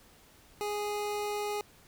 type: tone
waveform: 25% pulse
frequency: 414.8 Hz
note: G#4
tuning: 2 cents flat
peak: -28 dBFS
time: 0.61-1.61 s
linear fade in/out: 0 ms
effects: pink hiss -59 dBFS RMS until 1.87 s